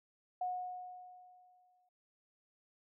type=tone with exponential decay; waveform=sine; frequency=728 Hz; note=F#5; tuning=28 cents flat; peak=-33 dBFS; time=0.41-1.89 s; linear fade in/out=5 ms; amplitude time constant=320 ms; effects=none